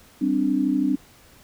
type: chord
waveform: sine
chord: G suspended fourth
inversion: none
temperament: just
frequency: 196 / 261.3 / 294 Hz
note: G3 / C4 / D4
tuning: 0 / -2 / +2 cents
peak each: -27 / -22 / -22 dBFS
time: 0.21-0.96 s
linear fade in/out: 10 ms
effects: pink hiss -52 dBFS RMS until 1.43 s